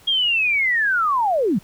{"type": "linear sweep", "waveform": "sine", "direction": "down", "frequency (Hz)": [3280, 155.56], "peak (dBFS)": -16, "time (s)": [0.07, 1.59], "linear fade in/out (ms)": 10, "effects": ["pink hiss -50 dBFS RMS until 1.63 s"]}